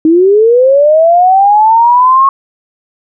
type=linear sweep; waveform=sine; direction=up; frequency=309.4 to 1097 Hz; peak=-3 dBFS; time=0.05-2.29 s; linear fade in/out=2 ms; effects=none